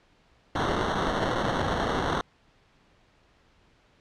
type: noise with sample-and-hold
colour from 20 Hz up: white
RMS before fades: -27 dBFS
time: 0.55-2.21 s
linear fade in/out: 2 ms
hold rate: 2450 Hz
effects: pink hiss -62 dBFS RMS until 4 s + low-pass 4000 Hz 12 dB/octave